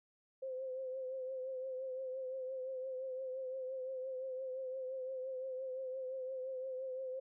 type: tone with vibrato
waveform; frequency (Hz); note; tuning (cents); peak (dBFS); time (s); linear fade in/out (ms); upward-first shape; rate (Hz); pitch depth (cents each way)
sine; 520; C5; -11; -39; 0.42-7.2; 10; triangle; 5.8; 46
effects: none